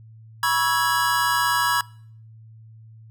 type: chord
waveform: square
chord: C# minor seventh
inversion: third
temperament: equal with one note detuned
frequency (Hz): 971.9 / 1108.7 / 1318.5 / 1661.2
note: B5 / C#6 / E6 / G#6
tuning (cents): -28 / 0 / 0 / 0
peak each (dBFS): -24 / -26 / -28 / -24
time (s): 0.43-1.81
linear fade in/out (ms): 2
effects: noise-tail reverb RT60 0.6 s tail -25 dB re dry + added 111 Hz sine -43 dBFS peak until 3.1 s